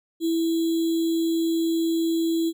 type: tone with sample-and-hold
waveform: sine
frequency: 329.6 Hz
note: E4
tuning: in tune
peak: -20 dBFS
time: 0.2-2.53 s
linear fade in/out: 50 ms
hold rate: 3675 Hz
effects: none